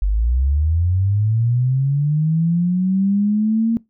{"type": "linear sweep", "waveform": "sine", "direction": "up", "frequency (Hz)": [46.41, 231.2], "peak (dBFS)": -14, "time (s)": [0.02, 3.77], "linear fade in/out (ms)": 0, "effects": ["noise-tail reverb RT60 0.2 s tail -23 dB re dry"]}